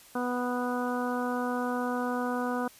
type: harmonic tone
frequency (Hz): 246.9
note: B3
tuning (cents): 0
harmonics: 1 / 2 / 3 / 4 / 5 / 6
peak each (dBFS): -31 / -34 / -36 / -37 / -38 / -39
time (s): 0.15-2.68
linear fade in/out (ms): 5
effects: white hiss -54 dBFS RMS until 2.79 s + resampled to 32000 Hz